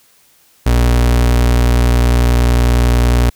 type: tone with vibrato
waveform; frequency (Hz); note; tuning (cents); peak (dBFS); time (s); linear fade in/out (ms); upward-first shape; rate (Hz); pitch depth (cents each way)
35% pulse; 60.2; B1; -44; -7; 0.66-3.3; 5; square; 11; 10
effects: white hiss -51 dBFS RMS until 3.35 s